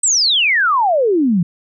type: exponential sweep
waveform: sine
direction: down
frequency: 8300 to 162.4 Hz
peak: -11 dBFS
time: 0.03-1.43 s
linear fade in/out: 5 ms
effects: none